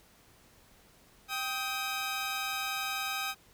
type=tone pair together; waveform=15% pulse; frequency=784 / 1258.7 Hz; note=G5 / D#6; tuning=0 / +20 cents; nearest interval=minor sixth; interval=820 cents; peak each=-30 / -28 dBFS; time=1.28-3.35 s; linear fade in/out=50 ms; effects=pink hiss -61 dBFS RMS until 3.53 s